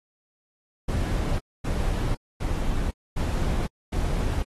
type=noise bursts; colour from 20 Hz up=brown; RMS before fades=-25 dBFS; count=5; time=0.88-4.43 s; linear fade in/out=10 ms; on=510 ms; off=250 ms; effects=AAC 32 kbps